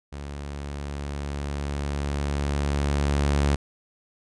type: tone with level ramp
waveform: sawtooth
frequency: 71.4 Hz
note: D2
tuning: 48 cents flat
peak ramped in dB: -30 to -15 dBFS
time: 0.12-3.56 s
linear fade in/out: 10 ms
effects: resampled to 22050 Hz